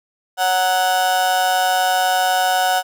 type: tone with amplitude modulation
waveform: 35% pulse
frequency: 740 Hz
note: F#5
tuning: in tune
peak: -10 dBFS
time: 0.37-2.83 s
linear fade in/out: 50 ms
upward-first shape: sine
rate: 188 Hz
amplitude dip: 70%
effects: none